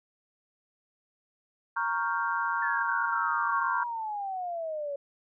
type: chord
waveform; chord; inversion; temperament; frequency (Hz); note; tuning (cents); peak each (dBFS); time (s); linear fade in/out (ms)
sine; G half-diminished seventh; first; equal; 932.3 / 1108.7 / 1396.9 / 1568; Bb5 / Db6 / F6 / G6; 0 / 0 / 0 / 0; -31 / -32 / -32 / -34; 1.76-3.84; 10
type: exponential sweep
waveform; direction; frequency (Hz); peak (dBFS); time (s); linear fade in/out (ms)
sine; down; 1760 to 557; -31; 2.62-4.96; 5
effects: none